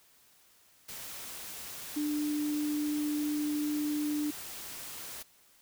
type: tone in noise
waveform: sine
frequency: 297.6 Hz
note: D4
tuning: 23 cents sharp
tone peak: -29 dBFS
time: 1.96-4.31 s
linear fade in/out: 10 ms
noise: white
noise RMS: -43 dBFS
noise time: 0.88-5.23 s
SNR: +11 dB
effects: white hiss -63 dBFS RMS until 5.61 s